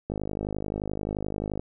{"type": "click train", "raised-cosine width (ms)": 2, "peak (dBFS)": -17, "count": 78, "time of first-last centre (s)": [0.1, 1.595], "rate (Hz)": 51.5, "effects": []}